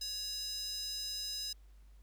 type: tone with high-pass filter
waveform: square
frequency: 561 Hz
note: C#5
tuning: 21 cents sharp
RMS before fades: -40 dBFS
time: 0.01-1.53 s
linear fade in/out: 5 ms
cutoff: 4800 Hz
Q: 6.6
effects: added 50 Hz sine -55 dBFS peak until 2.02 s + pink hiss -73 dBFS RMS until 2.02 s